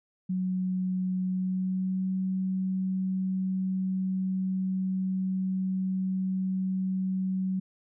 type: tone with pitch glide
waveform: sine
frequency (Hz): 185 to 188.13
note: F#3 to F#3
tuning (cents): 0 to +29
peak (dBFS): -26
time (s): 0.29-7.6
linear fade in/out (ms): 10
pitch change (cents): +29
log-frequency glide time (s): 1.25-2.09
effects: none